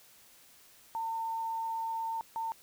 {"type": "tone bursts at uneven times", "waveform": "sine", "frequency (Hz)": 904, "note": "A5", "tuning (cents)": 47, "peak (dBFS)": -32, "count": 2, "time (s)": [[0.95, 2.21], [2.36, 2.52]], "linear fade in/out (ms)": 0, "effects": ["white hiss -59 dBFS RMS until 2.62 s"]}